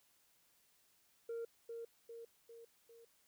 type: tone with echo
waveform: sine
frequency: 463.1 Hz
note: A#4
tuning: 11 cents flat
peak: -38 dBFS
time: 1.29-1.45 s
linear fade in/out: 5 ms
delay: 400 ms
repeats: 4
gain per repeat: -5 dB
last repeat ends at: 3.05 s
effects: tanh soft clip ceiling -39 dBFS + white hiss -73 dBFS RMS until 3.27 s